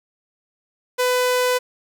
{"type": "tone", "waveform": "sawtooth", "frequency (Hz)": 500, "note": "B4", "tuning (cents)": 21, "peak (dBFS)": -13, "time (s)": [0.98, 1.59], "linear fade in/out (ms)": 20, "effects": []}